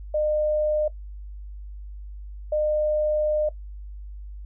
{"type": "tone pair in turn", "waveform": "sine", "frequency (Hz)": [607, 607], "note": ["D#5", "D#5"], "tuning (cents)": [-43, -43], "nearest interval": "unison", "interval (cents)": 0, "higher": "neither", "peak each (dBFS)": -20, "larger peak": "neither", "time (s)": [[0.14, 0.88], [2.52, 3.49]], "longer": "second", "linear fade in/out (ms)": 5, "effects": ["noise-tail reverb RT60 0.1 s tail -18 dB re dry", "added 50 Hz sine -35 dBFS peak until 4.45 s"]}